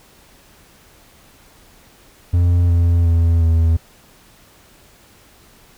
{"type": "tone with pitch steps", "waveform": "triangle", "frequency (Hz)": [87.31, 85.51, 83.75, 82.03], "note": ["F2", "F2", "E2", "E2"], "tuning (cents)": [0, -36, 28, -8], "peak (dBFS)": -9, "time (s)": [2.33, 3.77], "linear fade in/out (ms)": 10, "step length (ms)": 360, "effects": ["pink hiss -49 dBFS RMS until 5.77 s"]}